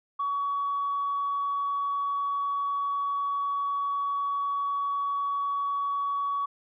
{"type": "tone", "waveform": "sine", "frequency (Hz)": 1128, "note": "C#6", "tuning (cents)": 30, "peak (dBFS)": -25, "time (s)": [0.19, 6.46], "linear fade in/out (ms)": 10, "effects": ["tanh soft clip ceiling -21 dBFS"]}